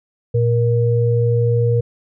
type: tone pair together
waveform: sine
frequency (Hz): 116.54 / 472.9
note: A#2 / A#4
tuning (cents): 0 / +25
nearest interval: 2 octaves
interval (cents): 2425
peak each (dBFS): -14 / -18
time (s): 0.34-1.81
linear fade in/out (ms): 10
effects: none